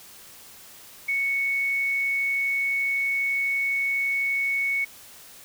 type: tone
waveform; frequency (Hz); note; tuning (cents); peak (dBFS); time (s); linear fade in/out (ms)
sine; 2217; C#7; 0; -22; 1.08-4.85; 10
effects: white hiss -47 dBFS RMS until 5.44 s